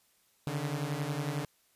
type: beating tone pair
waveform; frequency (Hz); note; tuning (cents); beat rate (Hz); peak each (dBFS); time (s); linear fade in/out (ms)
sawtooth; 140 / 151; C#3 / D3; +18 / +48; 11; -31; 0.47-1.45; 0
effects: white hiss -69 dBFS RMS until 1.75 s + resampled to 32000 Hz